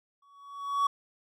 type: tone with exponential growth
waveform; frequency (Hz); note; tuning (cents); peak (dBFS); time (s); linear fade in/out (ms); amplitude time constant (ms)
triangle; 1126; C#6; +27; -19; 0.22-0.87; 5; 140
effects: none